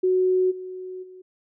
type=tone with level steps; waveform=sine; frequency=370 Hz; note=F#4; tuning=in tune; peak=-17 / -32 / -41 dBFS; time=0.03-1.22 s; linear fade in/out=10 ms; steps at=0.5 / 1.02 s; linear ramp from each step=20 ms; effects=none